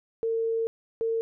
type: tone pair in turn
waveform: sine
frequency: 453.7 / 453.7 Hz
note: A#4 / A#4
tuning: -47 / -47 cents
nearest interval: unison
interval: 0 cents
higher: neither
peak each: -24 dBFS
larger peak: neither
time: 0.23-0.67 / 1.01-1.21 s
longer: first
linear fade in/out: 0 ms
effects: none